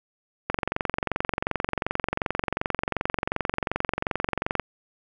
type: click train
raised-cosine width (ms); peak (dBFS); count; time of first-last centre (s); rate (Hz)
0.5; -9; 94; 0.5-4.597; 22.7
effects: none